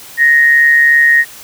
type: tone with amplitude modulation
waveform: sine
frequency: 1864.7 Hz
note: A#6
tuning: in tune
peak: -3 dBFS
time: 0.17-1.25 s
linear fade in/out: 50 ms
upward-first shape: sine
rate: 143 Hz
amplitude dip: 45%
effects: white hiss -34 dBFS RMS until 1.43 s